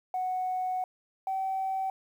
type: tone pair in turn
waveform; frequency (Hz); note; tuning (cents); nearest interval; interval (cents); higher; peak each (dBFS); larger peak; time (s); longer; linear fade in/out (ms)
sine; 740 / 766.5; F#5 / G5; 0 / -39; minor second; 61; second; -27; neither; 0.14-0.84 / 1.27-1.9; first; 2
effects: tanh soft clip ceiling -24 dBFS + 10-bit